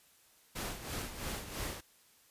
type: noise with tremolo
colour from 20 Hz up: pink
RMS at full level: -38 dBFS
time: 0.55-1.81 s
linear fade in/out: 10 ms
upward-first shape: sine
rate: 3 Hz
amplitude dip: 65%
effects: white hiss -65 dBFS RMS until 2.3 s + resampled to 32000 Hz